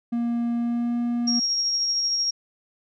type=tone with pitch glide; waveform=triangle; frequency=235.9 to 238.6 Hz; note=A#3 to A#3; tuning=+21 to +41 cents; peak=-20 dBFS; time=0.12-1.4 s; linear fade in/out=10 ms; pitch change=+20 cents; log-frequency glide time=0.56-0.98 s
type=tone with tremolo; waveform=sine; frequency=5588 Hz; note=F8; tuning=in tune; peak=-20 dBFS; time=1.27-2.31 s; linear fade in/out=10 ms; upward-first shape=sine; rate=13 Hz; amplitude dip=25%
effects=none